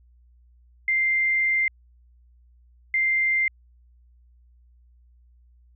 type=tone pair in turn; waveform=sine; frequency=2093 / 2093 Hz; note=C7 / C7; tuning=0 / 0 cents; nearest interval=unison; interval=0 cents; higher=neither; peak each=-19 dBFS; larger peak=neither; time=0.88-1.68 / 2.94-3.48 s; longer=first; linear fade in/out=2 ms; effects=added 60 Hz sine -53 dBFS peak until 5.75 s